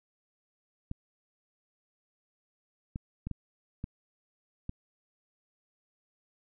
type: clicks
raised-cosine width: 5 ms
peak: -23 dBFS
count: 6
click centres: 0.914 / 2.959 / 3.27 / 3.313 / 3.841 / 4.694 s
effects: none